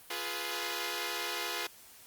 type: chord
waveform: 5% pulse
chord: F diminished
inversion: none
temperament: equal with one note detuned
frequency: 349.2 / 420.1 / 493.9 Hz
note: F4 / Ab4 / Cb5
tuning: 0 / +20 / 0 cents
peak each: -27 dBFS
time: 0.1-1.67 s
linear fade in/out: 5 ms
effects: white hiss -55 dBFS RMS until 2.06 s + Opus 32 kbps